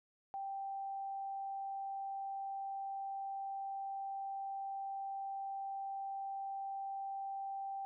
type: tone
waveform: sine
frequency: 784 Hz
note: G5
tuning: in tune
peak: -39 dBFS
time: 0.34-7.85 s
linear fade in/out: 0 ms
effects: none